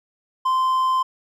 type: tone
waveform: triangle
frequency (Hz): 1038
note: C6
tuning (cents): -14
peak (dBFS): -15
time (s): 0.45-1.03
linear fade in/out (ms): 10
effects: none